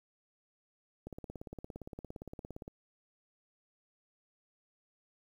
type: click train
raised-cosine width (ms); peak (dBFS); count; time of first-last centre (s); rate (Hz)
2; -30; 29; 1.07-2.679; 17.4
effects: 10-bit